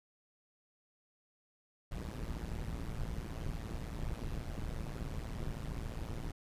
brown noise with amplitude modulation, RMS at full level -36 dBFS, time 1.91-6.32 s, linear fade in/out 10 ms, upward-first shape sine, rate 114 Hz, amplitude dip 90%, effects resampled to 32000 Hz

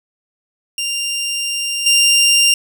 20% pulse tone with level steps, 2788 Hz, F7, 4 cents flat, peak -14 / -5 dBFS, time 0.78-2.54 s, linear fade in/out 2 ms, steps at 1.86 s, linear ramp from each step 5 ms, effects none

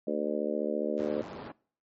harmonic tone, 74.7 Hz, D2, 30 cents sharp, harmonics 3 / 4 / 5 / 6 / 7 / 8, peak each -35 / -35 / -35 / -35 / -35 / -35 dBFS, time 0.07-1.22 s, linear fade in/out 5 ms
click train, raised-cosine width 0.2 ms, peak -36 dBFS, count 50, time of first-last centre 0.98-1.473 s, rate 99.4 Hz
pink band-pass noise, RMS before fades -43 dBFS, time 0.99-1.52 s, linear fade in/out 5 ms, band 170 to 1100 Hz, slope 12 dB/octave
effects noise-tail reverb RT60 0.5 s tail -24 dB re dry + MP3 32 kbps

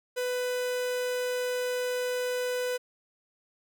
45% pulse tone, 498.1 Hz, B4, 15 cents sharp, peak -28 dBFS, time 0.16-2.78 s, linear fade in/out 20 ms, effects none

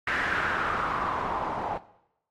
white noise with low-pass filter sweep, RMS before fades -29 dBFS, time 0.07-1.78 s, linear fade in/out 5 ms, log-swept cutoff 1800 to 800 Hz, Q 3.9, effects noise-tail reverb RT60 0.8 s tail -17 dB re dry + AAC 48 kbps

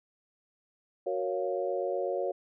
sine chord, Gb major seventh, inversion none, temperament equal, 370 / 466.2 / 554.4 / 698.5 Hz, Gb4 / Bb4 / Db5 / F5, 0 / 0 / 0 / 0 cents, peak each -34 / -35 / -32 / -37 dBFS, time 1.06-2.32 s, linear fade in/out 10 ms, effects none

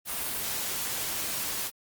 white noise, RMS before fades -32 dBFS, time 0.05-1.71 s, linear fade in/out 50 ms, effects Opus 32 kbps

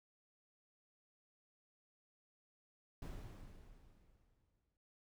brown noise with exponential decay, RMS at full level -45 dBFS, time 3.02-4.77 s, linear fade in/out 2 ms, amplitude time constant 380 ms, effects none

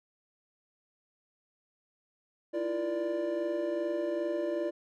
triangle tone cluster, 319.3 / 341.8 / 472.8 / 587 Hz, D#4 / F4 / A#4 / D5, +45 / -37 / +24 / -1 cents, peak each -39 / -31 / -39 / -31 dBFS, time 2.53-4.71 s, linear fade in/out 20 ms, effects none

